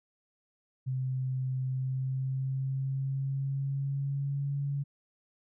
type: tone with pitch glide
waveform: sine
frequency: 130 to 140.95 Hz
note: C3 to C#3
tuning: -11 to +29 cents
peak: -29 dBFS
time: 0.86-4.84 s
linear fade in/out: 20 ms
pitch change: +140 cents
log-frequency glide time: 1.65-4.57 s
effects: none